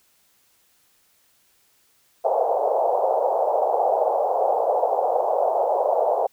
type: band-pass noise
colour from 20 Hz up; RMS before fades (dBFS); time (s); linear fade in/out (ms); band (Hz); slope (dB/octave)
white; -21; 2.24-6.27; 10; 480 to 810; 48
effects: white hiss -62 dBFS RMS until 6.32 s